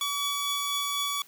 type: tone pair together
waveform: sawtooth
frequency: 1140 / 3416 Hz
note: C#6 / G#7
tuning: +48 / +48 cents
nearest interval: octave + perfect fifth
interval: 1900 cents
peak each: -27 dBFS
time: 0.01-1.22 s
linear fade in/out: 2 ms
effects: white hiss -55 dBFS RMS until 1.27 s + high-pass 150 Hz 12 dB/octave